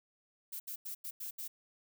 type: noise bursts at uneven times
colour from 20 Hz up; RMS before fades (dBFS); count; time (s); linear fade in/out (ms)
violet; -42; 6; 0.52-0.6 / 0.67-0.76 / 0.85-0.95 / 1.04-1.11 / 1.2-1.31 / 1.38-1.48; 10
effects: none